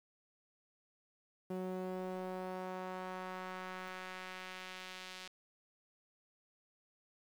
sawtooth tone with band-pass filter sweep, 185 Hz, F#3, in tune, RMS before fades -44 dBFS, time 1.5-5.28 s, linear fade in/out 5 ms, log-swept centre 370 to 3800 Hz, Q 1, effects 10-bit

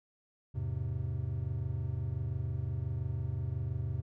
triangle chord, E augmented, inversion none, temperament equal with one note detuned, 82.41 / 103.83 / 129.61 Hz, E2 / G#2 / B#2, 0 / 0 / -16 cents, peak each -36 / -35 / -34 dBFS, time 0.54-4.02 s, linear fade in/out 20 ms, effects none

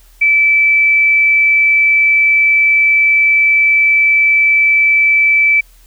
sine tone, 2315 Hz, D7, 25 cents flat, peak -7 dBFS, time 0.21-5.61 s, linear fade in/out 10 ms, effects added 40 Hz sine -42 dBFS peak until 5.86 s + white hiss -50 dBFS RMS until 5.86 s

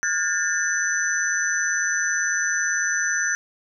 sine tone cluster, 1440 / 1632 / 1790 / 6030 Hz, F#6 / G#6 / A6 / F#8, -47 / -31 / +29 / +32 cents, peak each -26 dBFS, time 0.03-3.35 s, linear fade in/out 0 ms, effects none

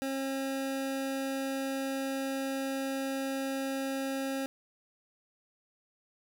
25% pulse tone, 270 Hz, C#4, 45 cents flat, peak -28 dBFS, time 0.02-4.46 s, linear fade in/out 0 ms, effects none

